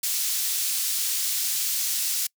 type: high-pass noise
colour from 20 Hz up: pink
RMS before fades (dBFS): -26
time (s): 0.03-2.27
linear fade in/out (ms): 5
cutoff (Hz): 5100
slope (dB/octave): 12
effects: noise-tail reverb RT60 0.1 s tail -26 dB re dry